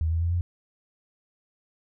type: tone with pitch steps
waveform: sine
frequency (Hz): 80.1 / 82.49 / 84.96 / 87.5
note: E2 / E2 / F2 / F2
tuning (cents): -49 / +2 / -47 / +4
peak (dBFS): -22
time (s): 0.01-0.41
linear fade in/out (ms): 0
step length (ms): 100
effects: none